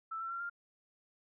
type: tone with pitch steps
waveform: sine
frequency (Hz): 1322 / 1346.7 / 1371.8 / 1397.4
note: E6 / E6 / F6 / F6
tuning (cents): +5 / +37 / -31 / +1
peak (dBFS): -37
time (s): 0.11-0.498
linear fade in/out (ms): 10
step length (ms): 97
effects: none